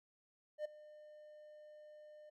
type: tone with ADSR envelope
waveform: triangle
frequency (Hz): 604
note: D5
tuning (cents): +48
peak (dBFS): -34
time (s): 0.58-2.3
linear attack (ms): 69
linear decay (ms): 10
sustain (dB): -19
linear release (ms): 10
effects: none